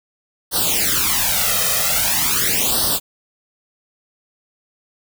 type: noise with flanger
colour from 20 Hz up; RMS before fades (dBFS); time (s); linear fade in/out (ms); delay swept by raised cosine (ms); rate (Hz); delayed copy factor
white; -18; 0.51-3; 50; 0.21 to 1.61; 0.43; +0.95
effects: none